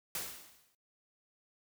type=noise with exponential decay; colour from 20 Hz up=white; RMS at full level=-36 dBFS; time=0.15-0.75 s; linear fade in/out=2 ms; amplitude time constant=130 ms; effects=noise-tail reverb RT60 0.1 s tail -21 dB re dry